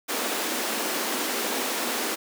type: high-pass noise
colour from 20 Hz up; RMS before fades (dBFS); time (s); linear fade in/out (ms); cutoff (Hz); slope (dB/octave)
pink; -28; 0.08-2.16; 20; 230; 48
effects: none